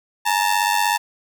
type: ring-modulated tone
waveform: sawtooth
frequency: 891 Hz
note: A5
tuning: 22 cents sharp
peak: -10 dBFS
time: 0.25-0.98 s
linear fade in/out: 20 ms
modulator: 48.2 Hz
effects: none